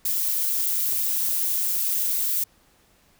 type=noise with amplitude modulation; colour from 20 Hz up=violet; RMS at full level=-22 dBFS; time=0.05-2.44 s; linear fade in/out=5 ms; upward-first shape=sine; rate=178 Hz; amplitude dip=45%; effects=pink hiss -60 dBFS RMS until 3.19 s

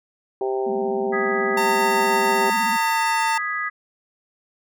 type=harmonic tone; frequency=130.81 Hz; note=C3; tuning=in tune; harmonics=3 / 4 / 5 / 6 / 7; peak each=-22 / -32 / -33 / -29 / -37 dBFS; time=0.41-2.5 s; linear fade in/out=2 ms
type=tone with vibrato; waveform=sine; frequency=219.6 Hz; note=A3; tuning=3 cents flat; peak=-29 dBFS; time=0.66-2.77 s; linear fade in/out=10 ms; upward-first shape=square; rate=16 Hz; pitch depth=120 cents each way
type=chord; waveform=sine; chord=G# minor; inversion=second; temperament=equal; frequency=1244.5 / 1661.2 / 1975.5 Hz; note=D#6 / G#6 / B6; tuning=0 / 0 / 0 cents; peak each=-27 / -28 / -27 dBFS; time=1.12-3.7 s; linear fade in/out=20 ms
type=tone with pitch glide; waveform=45% pulse; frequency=909 to 899.6 Hz; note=A#5 to A5; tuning=-44 to +38 cents; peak=-20 dBFS; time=1.57-3.38 s; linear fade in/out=5 ms; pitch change=-18 cents; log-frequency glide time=2.68-3.1 s
effects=none

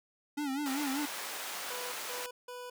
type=tone with vibrato; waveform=square; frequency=280 Hz; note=C#4; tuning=18 cents sharp; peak=-33 dBFS; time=0.37-1.06 s; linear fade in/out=10 ms; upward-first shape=sine; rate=5.1 Hz; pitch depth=110 cents each way
type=high-pass noise; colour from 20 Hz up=pink; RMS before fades=-40 dBFS; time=0.66-2.26 s; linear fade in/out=0 ms; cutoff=710 Hz; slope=12 dB/octave
type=tone bursts; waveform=25% pulse; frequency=493.9 Hz; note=B4; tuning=in tune; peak=-38 dBFS; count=3; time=1.7-2.7 s; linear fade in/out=5 ms; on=220 ms; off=170 ms
effects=none

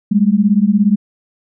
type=beating tone pair; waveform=sine; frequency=197 / 214 Hz; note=G3 / A3; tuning=+9 / -48 cents; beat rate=17 Hz; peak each=-12 / -12 dBFS; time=0.11-0.96 s; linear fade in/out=10 ms; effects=none

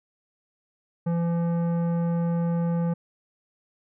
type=tone with tanh clipping; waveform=triangle; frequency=169.7 Hz; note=F3; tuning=49 cents flat; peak=-24 dBFS; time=1.06-2.94 s; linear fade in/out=10 ms; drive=17 dB; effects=none

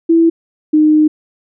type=tone pair in turn; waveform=sine; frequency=330.8 / 306.6 Hz; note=E4 / D#4; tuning=+6 / -25 cents; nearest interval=minor second; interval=131 cents; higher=first; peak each=-6 dBFS; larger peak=neither; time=0.09-0.3 / 0.73-1.08 s; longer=second; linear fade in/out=10 ms; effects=none

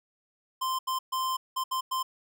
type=tone bursts at uneven times; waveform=square; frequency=1041 Hz; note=C6; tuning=9 cents flat; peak=-28 dBFS; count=6; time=0.61-0.79 / 0.87-0.99 / 1.12-1.37 / 1.56-1.64 / 1.71-1.81 / 1.91-2.03 s; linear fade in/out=10 ms; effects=none

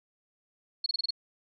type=tone bursts; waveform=sine; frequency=4329 Hz; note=C#8; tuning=42 cents flat; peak=-26 dBFS; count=6; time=0.84-1.107 s; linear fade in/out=5 ms; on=22 ms; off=27 ms; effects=none

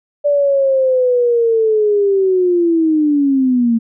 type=linear sweep; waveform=sine; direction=down; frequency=584 to 225.5 Hz; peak=-10 dBFS; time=0.24-3.79 s; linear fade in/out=20 ms; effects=none

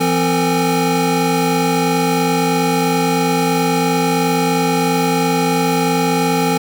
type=tone cluster; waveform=square; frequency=169.6 / 258.6 / 449.3 / 825 Hz; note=E3 / C4 / A4 / G#5; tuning=+50 / -20 / +36 / -12 cents; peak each=-20 dBFS; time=0-6.58 s; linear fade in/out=10 ms; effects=none

